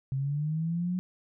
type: linear sweep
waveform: sine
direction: up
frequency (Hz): 131.8 to 183.9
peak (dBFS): -27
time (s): 0.12-0.99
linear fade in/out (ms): 0
effects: none